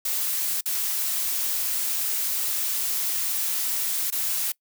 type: noise with dropouts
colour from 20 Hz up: blue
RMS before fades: -26 dBFS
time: 0.05-4.52 s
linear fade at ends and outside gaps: 5 ms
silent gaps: 0.609-0.657 / 4.104-4.123 s
effects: noise-tail reverb RT60 0.1 s tail -23 dB re dry